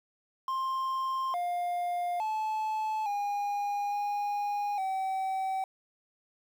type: tone with pitch steps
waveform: triangle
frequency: 1055 / 705 / 868 / 815 / 820 / 765 Hz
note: C6 / F5 / A5 / G#5 / G#5 / G5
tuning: +14 / +16 / -24 / -33 / -22 / -42 cents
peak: -27 dBFS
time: 0.48-5.64 s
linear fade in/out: 2 ms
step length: 860 ms
effects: 9-bit